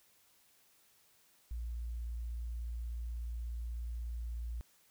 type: tone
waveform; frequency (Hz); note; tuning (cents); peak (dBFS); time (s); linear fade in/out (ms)
sine; 58.27; A#1; 0; -37; 1.51-4.61; 0
effects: white hiss -68 dBFS RMS until 4.9 s